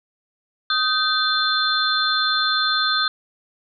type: tone cluster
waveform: sine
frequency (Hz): 1252 / 1541 / 3541 / 4151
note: D#6 / G6 / A7 / C8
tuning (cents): +10 / -30 / +10 / -15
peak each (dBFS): -23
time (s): 0.7-3.08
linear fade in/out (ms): 2
effects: none